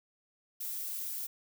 violet noise, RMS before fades -38 dBFS, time 0.6-1.27 s, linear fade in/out 10 ms, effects none

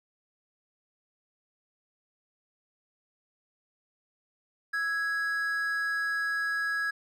triangle tone pair together, 1320.6 / 1661.2 Hz, E6 / G#6, +3 / 0 cents, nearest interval major third, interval 397 cents, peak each -35 / -26 dBFS, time 4.73-6.91 s, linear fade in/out 10 ms, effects none

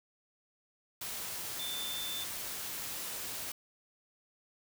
sine tone in noise, 3545 Hz, A7, 12 cents sharp, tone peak -38 dBFS, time 1.59-2.24 s, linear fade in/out 5 ms, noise white, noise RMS -40 dBFS, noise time 1.01-3.52 s, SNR -1 dB, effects none

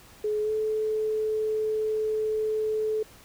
sine tone with pitch glide, 423.8 to 433 Hz, G#4 to A4, +35 to -28 cents, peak -24 dBFS, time 0.24-3.03 s, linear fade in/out 5 ms, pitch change +37 cents, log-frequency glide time 0.42-0.51 s, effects pink hiss -52 dBFS RMS until 3.24 s

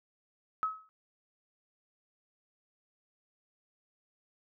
sine tone with exponential decay, 1283 Hz, E6, 47 cents flat, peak -25 dBFS, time 0.63-0.89 s, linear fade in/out 0 ms, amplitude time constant 55 ms, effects none

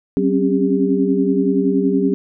sine tone cluster, 189.9 / 264.8 / 275.4 / 400.6 Hz, F#3 / C4 / C#4 / G4, +45 / +21 / -11 / +38 cents, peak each -19 dBFS, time 0.17-2.14 s, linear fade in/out 0 ms, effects none

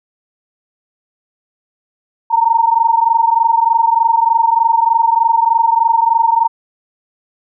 sine tone pair together, 907 / 930.3 Hz, A#5 / A#5, -48 / -4 cents, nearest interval unison, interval 44 cents, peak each -12 dBFS, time 2.3-6.48 s, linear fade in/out 20 ms, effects none

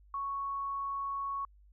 sine tone, 1109 Hz, C#6, in tune, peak -33 dBFS, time 0.14-1.45 s, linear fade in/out 2 ms, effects added 50 Hz sine -57 dBFS peak until 1.72 s

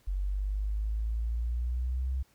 sine exponential sweep, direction up, 46.63 to 66.2 Hz, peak -28 dBFS, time 0.07-2.23 s, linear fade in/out 10 ms, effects pink hiss -66 dBFS RMS until 2.34 s

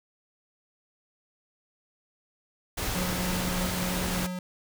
pink noise, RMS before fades -31 dBFS, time 2.77-4.27 s, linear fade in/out 10 ms
square tone with tremolo, 181.6 Hz, F#3, 32 cents flat, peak -30 dBFS, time 2.95-4.39 s, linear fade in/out 2 ms, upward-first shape triangle, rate 3.4 Hz, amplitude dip 30%
effects none

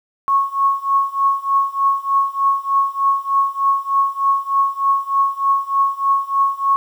sine tone with tremolo, 1100 Hz, C#6, 14 cents flat, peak -10 dBFS, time 0.28-6.76 s, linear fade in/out 0 ms, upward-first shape triangle, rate 3.3 Hz, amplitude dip 95%, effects 8-bit

